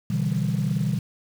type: chord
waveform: sine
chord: E minor seventh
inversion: second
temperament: equal with one note detuned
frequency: 124.26 / 146.83 / 164.81 / 196 Hz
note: B2 / D3 / E3 / G3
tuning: +11 / 0 / 0 / 0 cents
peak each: -26 dBFS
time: 0.1-0.99 s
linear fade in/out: 5 ms
effects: tanh soft clip ceiling -15 dBFS + 7-bit